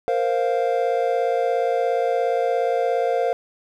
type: chord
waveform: triangle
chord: Bb suspended second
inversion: none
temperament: equal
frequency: 466.2 / 523.3 / 698.5 Hz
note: Bb4 / C5 / F5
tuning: 0 / 0 / 0 cents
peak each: -21 dBFS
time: 0.08-3.33 s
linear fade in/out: 0 ms
effects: none